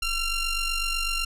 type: ring-modulated tone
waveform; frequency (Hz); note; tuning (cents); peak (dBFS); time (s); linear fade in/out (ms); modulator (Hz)
sawtooth; 1376; F6; -26; -18; 0.02-1.25; 5; 1400
effects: low-pass 12000 Hz 12 dB/octave